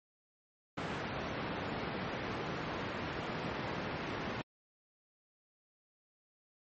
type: band-pass noise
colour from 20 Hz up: pink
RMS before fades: -39 dBFS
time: 0.77-4.42 s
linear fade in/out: 10 ms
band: 120 to 2400 Hz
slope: 12 dB/octave
effects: MP3 32 kbps